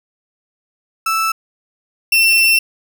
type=tone pair in turn; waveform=35% pulse; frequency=1318.5 / 2697 Hz; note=E6 / E7; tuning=0 / +39 cents; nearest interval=octave; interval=1239 cents; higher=second; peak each=-13 / -8 dBFS; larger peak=second; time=1.06-1.32 / 2.12-2.59 s; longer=second; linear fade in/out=5 ms; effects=none